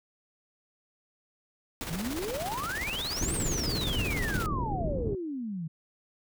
pink noise with tremolo, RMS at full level -35 dBFS, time 1.81-4.46 s, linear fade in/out 0 ms, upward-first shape square, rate 17 Hz, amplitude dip 50%
sine exponential two-way sweep, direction up then down, 152.9 to 8830 to 152.9 Hz, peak -32 dBFS, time 1.9-5.68 s, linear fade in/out 10 ms, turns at 3.34 s
pink low-pass noise, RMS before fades -32 dBFS, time 3.21-5.15 s, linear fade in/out 2 ms, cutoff 430 Hz, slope 24 dB/octave
effects none

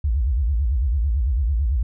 sine tone with vibrato, 63.3 Hz, B1, 43 cents sharp, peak -17 dBFS, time 0.04-1.83 s, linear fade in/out 5 ms, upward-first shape sine, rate 9 Hz, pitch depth 300 cents each way, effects none

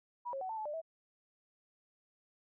sine tone with pitch steps, 968 / 543 / 750 / 887 / 864 / 595 / 649 Hz, B5 / C#5 / F#5 / A5 / A5 / D5 / E5, -35 / -36 / +23 / +14 / -32 / +22 / -27 cents, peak -37 dBFS, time 0.25-0.817 s, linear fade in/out 20 ms, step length 81 ms, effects none

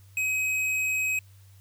sine tone with hard clipping, 2535 Hz, D#7, 32 cents sharp, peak -26 dBFS, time 0.17-1.19 s, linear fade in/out 2 ms, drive 10 dB, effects added 97 Hz sine -50 dBFS peak until 1.6 s + white hiss -62 dBFS RMS until 1.6 s

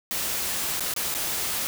white noise with dropouts, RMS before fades -28 dBFS, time 0.11-1.67 s, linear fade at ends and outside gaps 0 ms, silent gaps 0.796-0.806 / 0.938-0.963 / 1.141-1.149 s, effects none

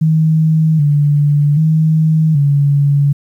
sine tone with pitch steps, 158.3 / 146 / 157.9 / 142.5 Hz, D#3 / D3 / D#3 / C#3, +30 / -10 / +26 / +48 cents, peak -8 dBFS, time 0.01-3.13 s, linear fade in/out 10 ms, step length 780 ms, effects 8-bit

